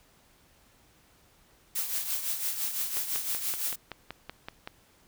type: noise with tremolo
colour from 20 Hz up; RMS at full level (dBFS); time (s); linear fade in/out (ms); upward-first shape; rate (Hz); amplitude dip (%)
blue; -29; 1.75-3.76; 10; triangle; 5.9; 65
type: click train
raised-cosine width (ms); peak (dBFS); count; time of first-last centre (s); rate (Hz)
0.3; -21; 10; 2.97-4.675; 5.28
effects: pink hiss -62 dBFS RMS until 5.07 s